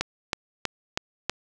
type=click train; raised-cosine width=0.2 ms; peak=-7 dBFS; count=5; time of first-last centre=0.01-1.296 s; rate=3.11 Hz; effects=none